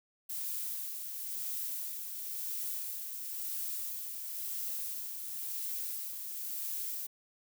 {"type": "noise with tremolo", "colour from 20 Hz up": "violet", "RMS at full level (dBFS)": -37, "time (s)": [0.29, 7.07], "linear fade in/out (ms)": 10, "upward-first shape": "sine", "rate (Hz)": 0.97, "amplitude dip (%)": 40, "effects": []}